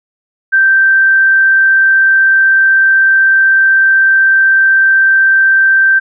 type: tone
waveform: sine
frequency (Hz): 1564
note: G6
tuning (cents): -4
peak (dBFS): -5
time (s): 0.52-6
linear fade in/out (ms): 20
effects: none